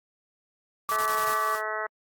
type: tone with vibrato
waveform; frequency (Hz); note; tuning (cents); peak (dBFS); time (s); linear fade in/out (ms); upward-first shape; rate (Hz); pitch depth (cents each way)
sine; 1160; D6; -22; -25; 0.89-1.55; 0; sine; 2.9; 8
type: noise bursts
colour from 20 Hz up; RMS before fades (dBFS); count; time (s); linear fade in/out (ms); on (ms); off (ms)
white; -36; 5; 0.89-1.34; 2; 74; 20
type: harmonic tone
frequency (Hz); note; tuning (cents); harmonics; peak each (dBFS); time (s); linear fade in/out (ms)
215.6; A3; -35; 2 / 3 / 4 / 5 / 6 / 7 / 8 / 9; -38 / -35 / -38 / -37 / -35 / -36 / -40 / -36; 0.91-1.87; 10
type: high-pass noise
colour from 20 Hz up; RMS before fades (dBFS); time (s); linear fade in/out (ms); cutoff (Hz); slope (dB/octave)
white; -42; 1.08-1.62; 50; 1400; 24
effects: AAC 64 kbps